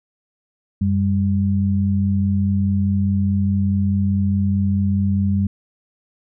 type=tone pair together; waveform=sine; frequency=93.51 / 198.3 Hz; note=F#2 / G3; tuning=+19 / +20 cents; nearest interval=octave + minor second; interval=1301 cents; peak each=-18 dBFS; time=0.81-5.47 s; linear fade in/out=5 ms; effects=none